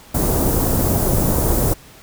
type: band-stop noise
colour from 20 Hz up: pink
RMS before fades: -17 dBFS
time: 0.14-1.74 s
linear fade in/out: 10 ms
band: 670 to 11000 Hz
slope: 12 dB/octave
effects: pink hiss -44 dBFS RMS until 2.02 s